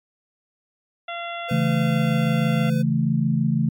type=harmonic tone; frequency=686 Hz; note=F5; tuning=31 cents flat; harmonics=1 / 2 / 3 / 4 / 5; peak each=-31 / -34 / -36 / -37 / -38 dBFS; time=1.08-2.7 s; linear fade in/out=5 ms
type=tone; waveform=square; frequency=505 Hz; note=B4; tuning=39 cents sharp; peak=-31 dBFS; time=1.48-2.83 s; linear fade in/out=20 ms
type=chord; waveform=sine; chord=A major; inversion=first; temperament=equal; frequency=138.59 / 164.81 / 220 Hz; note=C#3 / E3 / A3; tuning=0 / 0 / 0 cents; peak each=-22 dBFS; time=1.51-3.69 s; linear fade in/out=5 ms
effects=MP3 96 kbps